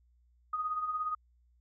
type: tone with tremolo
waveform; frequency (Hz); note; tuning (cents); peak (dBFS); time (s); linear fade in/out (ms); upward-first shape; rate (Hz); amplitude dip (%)
sine; 1244.5; D#6; 0; -29; 0.53-1.15; 5; sine; 17; 55
effects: added 60 Hz sine -64 dBFS peak until 1.6 s